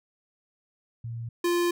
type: tone pair in turn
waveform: sine / square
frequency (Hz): 116.1 / 347.9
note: A#2 / F4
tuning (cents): -7 / -7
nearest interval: octave + perfect fifth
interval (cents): 1900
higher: second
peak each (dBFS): -32 / -23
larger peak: second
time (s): 1.04-1.29 / 1.44-1.71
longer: second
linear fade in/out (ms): 5
effects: none